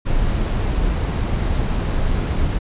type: noise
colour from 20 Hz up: brown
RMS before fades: -19 dBFS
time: 0.05-2.59 s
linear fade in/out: 20 ms
effects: resampled to 8000 Hz